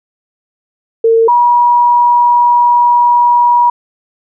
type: tone pair in turn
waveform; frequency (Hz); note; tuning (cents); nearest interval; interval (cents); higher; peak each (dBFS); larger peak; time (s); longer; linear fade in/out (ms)
sine; 454.3 / 962.6; A#4 / B5; -45 / -45; octave + minor second; 1300; second; -5; neither; 1.04-1.28 / 1.28-3.7; second; 5
effects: none